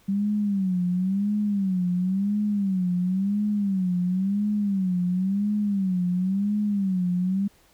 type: tone with vibrato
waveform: sine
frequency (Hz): 193.1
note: G3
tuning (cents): -26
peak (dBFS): -21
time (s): 0.08-7.48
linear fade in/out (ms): 10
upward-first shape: sine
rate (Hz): 0.96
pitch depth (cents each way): 140
effects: pink hiss -59 dBFS RMS until 7.73 s